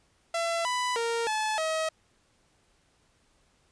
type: tone with pitch steps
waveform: sawtooth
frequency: 673 / 994 / 463.8 / 863 / 637 Hz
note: E5 / B5 / A#4 / A5 / D#5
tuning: +36 / +11 / -9 / -34 / +41 cents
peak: -23 dBFS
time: 0.34-1.89 s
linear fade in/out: 5 ms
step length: 310 ms
effects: pink hiss -67 dBFS RMS until 3.71 s + resampled to 22050 Hz